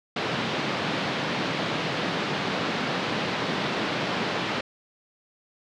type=band-pass noise; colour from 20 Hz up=pink; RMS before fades=-28 dBFS; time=0.16-4.61 s; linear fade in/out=5 ms; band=140 to 4200 Hz; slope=24 dB/octave; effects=none